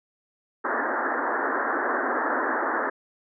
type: band-pass noise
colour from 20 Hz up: white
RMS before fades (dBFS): -26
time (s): 0.64-2.9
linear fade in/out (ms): 10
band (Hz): 240 to 1800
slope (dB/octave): 96
effects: none